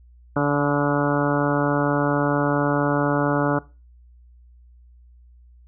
harmonic tone with a mistuned harmonic, 144.4 Hz, D3, 29 cents flat, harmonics 1 / 2 / 3 / 4 / 5 / 6 / 7 / 8 / 9 / 10, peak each -24 / -22 / -28 / -25 / -31 / -30 / -32 / -32 / -31 / -30 dBFS, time 0.36-3.59 s, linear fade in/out 5 ms, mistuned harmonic 9, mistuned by -18 cents, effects noise-tail reverb RT60 0.3 s tail -20 dB re dry + added 60 Hz sine -47 dBFS peak until 5.67 s

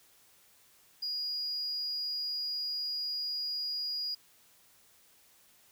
triangle tone, 4878 Hz, D#8, 35 cents flat, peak -30 dBFS, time 1.02-4.15 s, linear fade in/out 10 ms, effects tanh soft clip ceiling -29 dBFS + white hiss -63 dBFS RMS until 5.71 s

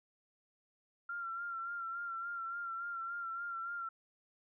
sine tone with vibrato, 1375 Hz, F6, 27 cents flat, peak -38 dBFS, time 1.09-3.89 s, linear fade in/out 5 ms, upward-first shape sine, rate 3.5 Hz, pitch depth 40 cents each way, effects none

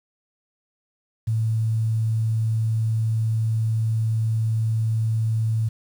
sine tone with quantisation, 111.4 Hz, A2, 22 cents sharp, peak -19 dBFS, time 1.27-5.69 s, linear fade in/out 10 ms, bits 8, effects none

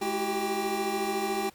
square tone cluster, 212.4 / 330.7 / 377.9 / 391.7 / 793 Hz, G#3 / E4 / F#4 / G4 / G5, +39 / +6 / +37 / -1 / +20 cents, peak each -37 / -38 / -34 / -34 / -32 dBFS, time 0.01-1.5 s, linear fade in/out 10 ms, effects pink hiss -57 dBFS RMS until 1.54 s + MP3 96 kbps

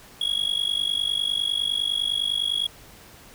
triangle tone with amplitude modulation, 3322 Hz, G#7, in tune, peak -17 dBFS, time 0.21-2.67 s, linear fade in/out 5 ms, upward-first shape sine, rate 49.9 Hz, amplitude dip 90%, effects pink hiss -48 dBFS RMS until 3.34 s

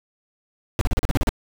brown noise bursts, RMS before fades -18 dBFS, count 9, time 0.79-1.292 s, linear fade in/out 0 ms, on 22 ms, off 38 ms, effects none

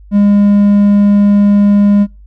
triangle tone, 203.6 Hz, G#3, 34 cents flat, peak -3 dBFS, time 0.11-2.07 s, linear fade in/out 50 ms, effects noise-tail reverb RT60 0.3 s tail -25 dB re dry + added 50 Hz sine -34 dBFS peak until 2.26 s

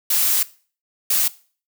blue noise bursts at uneven times, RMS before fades -18 dBFS, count 2, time 0.1-0.43 / 1.1-1.28 s, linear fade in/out 5 ms, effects noise-tail reverb RT60 0.4 s tail -19 dB re dry

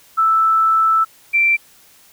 sine tone pair in turn, 1318.5 / 2349 Hz, E6 / D7, 0 / 0 cents, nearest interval minor seventh, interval 1000 cents, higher second, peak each -11 dBFS, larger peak neither, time 0.17-1.05 / 1.33-1.57 s, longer first, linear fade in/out 20 ms, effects white hiss -49 dBFS RMS until 2.12 s

